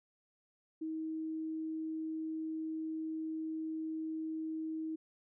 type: tone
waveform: sine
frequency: 317.6 Hz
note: D#4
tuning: 36 cents sharp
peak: -36 dBFS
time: 0.81-4.96 s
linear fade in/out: 10 ms
effects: none